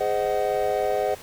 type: chord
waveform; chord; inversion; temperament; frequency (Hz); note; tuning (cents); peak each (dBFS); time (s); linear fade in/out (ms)
triangle; Ab dominant seventh; none; just; 415.3 / 519.1 / 623 / 747.5; Ab4 / C5 / Eb5 / Gb5; 0 / -14 / +2 / +17; -25; 0-1.15; 10
effects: pink hiss -43 dBFS RMS until 1.22 s